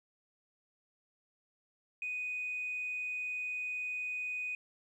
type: tone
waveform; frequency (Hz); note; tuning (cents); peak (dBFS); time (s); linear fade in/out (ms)
sine; 2489; D#7; 0; -34; 2.02-4.55; 2
effects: tanh soft clip ceiling -30 dBFS + 12-bit